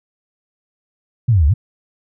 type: exponential two-way sweep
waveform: sine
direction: down then up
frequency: 130.3 to 66.7 to 130.3 Hz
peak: -9 dBFS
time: 1.28-1.54 s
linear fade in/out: 10 ms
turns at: 1.47 s
effects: none